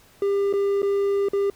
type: tone with dropouts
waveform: triangle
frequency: 399.2 Hz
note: G4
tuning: 32 cents sharp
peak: -17 dBFS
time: 0.22-1.5 s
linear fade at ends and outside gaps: 2 ms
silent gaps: 0.528-0.536 / 0.82-0.829 / 1.286-1.333 s
effects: pink hiss -54 dBFS RMS until 1.55 s